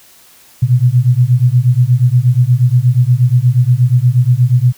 sine beating tone pair, 120 / 128.4 Hz, B2 / C3, -49 / -32 cents, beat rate 8.4 Hz, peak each -10 dBFS, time 0.62-4.73 s, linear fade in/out 10 ms, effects white hiss -44 dBFS RMS until 4.77 s

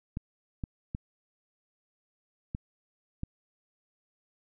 clicks, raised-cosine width 5 ms, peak -21 dBFS, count 5, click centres 0.171 / 0.638 / 0.949 / 2.549 / 3.234 s, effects none

